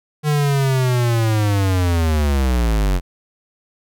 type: linear sweep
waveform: square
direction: down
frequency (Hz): 151.7 to 43.65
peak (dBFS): -15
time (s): 0.23-3.01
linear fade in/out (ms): 50
effects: none